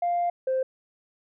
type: tone pair in turn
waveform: sine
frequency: 698.5 / 522.4 Hz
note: F5 / C5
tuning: 0 / -3 cents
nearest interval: perfect fourth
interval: 503 cents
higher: first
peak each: -21 dBFS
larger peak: neither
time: 0.02-0.3 / 0.47-0.63 s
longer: first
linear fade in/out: 5 ms
effects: tanh soft clip ceiling -19 dBFS